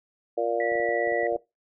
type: harmonic tone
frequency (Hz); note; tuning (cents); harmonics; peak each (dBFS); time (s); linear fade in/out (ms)
117; A#2; +7; 3 / 4 / 5 / 6; -31 / -27 / -27 / -30; 0.37-1.37; 10
type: tone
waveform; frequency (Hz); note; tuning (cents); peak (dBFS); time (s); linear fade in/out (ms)
sine; 1950; B6; -23; -30; 0.6-1.27; 2
type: clicks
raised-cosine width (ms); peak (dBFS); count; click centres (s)
2; -35; 9; 0.72 / 0.755 / 0.8 / 0.89 / 1.074 / 1.122 / 1.232 / 1.324 / 1.357
effects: noise-tail reverb RT60 0.2 s tail -19 dB re dry